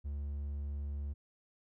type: tone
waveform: triangle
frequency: 71.7 Hz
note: D2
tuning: 41 cents flat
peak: -34 dBFS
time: 0.04-1.14 s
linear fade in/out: 20 ms
effects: none